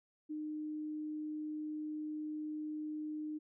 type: tone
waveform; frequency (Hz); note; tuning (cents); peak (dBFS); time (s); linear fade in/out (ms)
sine; 305.3; D#4; -33; -38; 0.29-3.39; 20
effects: none